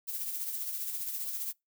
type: noise with tremolo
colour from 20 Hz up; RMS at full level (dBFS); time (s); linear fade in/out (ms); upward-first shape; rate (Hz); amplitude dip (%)
violet; -34; 0.07-1.53; 20; triangle; 15; 50
effects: noise-tail reverb RT60 0.2 s tail -26 dB re dry